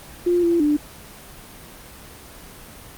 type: tone with pitch steps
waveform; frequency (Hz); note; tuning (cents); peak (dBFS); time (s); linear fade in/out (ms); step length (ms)
sine; 351.2 / 340.6 / 296.2; F4 / F4 / D4; +10 / -43 / +15; -15; 0.26-0.77; 10; 170
effects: pink hiss -41 dBFS RMS until 2.97 s + Opus 24 kbps